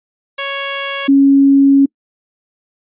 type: tone pair in turn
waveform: 5% pulse / sine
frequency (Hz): 554.4 / 276.1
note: C#5 / C#4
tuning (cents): 0 / -7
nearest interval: octave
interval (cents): 1207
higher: first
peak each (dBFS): -5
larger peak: neither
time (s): 0.38-1.08 / 1.08-1.86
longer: second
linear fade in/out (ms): 10
effects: noise-tail reverb RT60 0.1 s tail -26 dB re dry + resampled to 8000 Hz